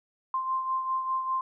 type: beating tone pair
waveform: sine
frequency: 1046.5 / 1051.5 Hz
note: C6 / C6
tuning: 0 / +8 cents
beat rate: 5 Hz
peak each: -27 / -36 dBFS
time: 0.34-1.41 s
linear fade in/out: 2 ms
effects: none